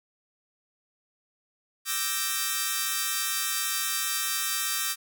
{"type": "chord", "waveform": "5% pulse", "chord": "E half-diminished seventh", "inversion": "third", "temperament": "equal with one note detuned", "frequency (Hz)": [1174.7, 1318.5, 1568, 1857.1], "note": ["D6", "E6", "G6", "Bb6"], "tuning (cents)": [0, 0, 0, -7], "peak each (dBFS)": -21, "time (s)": [1.85, 4.96], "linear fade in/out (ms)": 50, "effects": []}